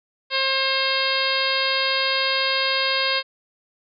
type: harmonic tone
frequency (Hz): 534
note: C5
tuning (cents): +35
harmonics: 1 / 2 / 3 / 4 / 5 / 6 / 7 / 8 / 9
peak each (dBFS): -28 / -28 / -28 / -28 / -28 / -28 / -28 / -28 / -28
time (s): 0.3-3.23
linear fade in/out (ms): 50
effects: none